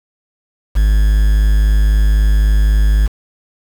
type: tone with quantisation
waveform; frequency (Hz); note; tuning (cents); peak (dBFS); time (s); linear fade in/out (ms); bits
triangle; 51.91; G#1; 0; -6; 0.75-3.08; 20; 5
effects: none